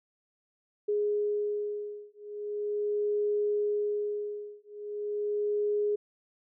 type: beating tone pair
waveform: sine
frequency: 415.3 / 415.7 Hz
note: G#4 / G#4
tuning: 0 / +2 cents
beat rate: 0.4 Hz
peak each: -31 dBFS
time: 0.88-5.96 s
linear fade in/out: 10 ms
effects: none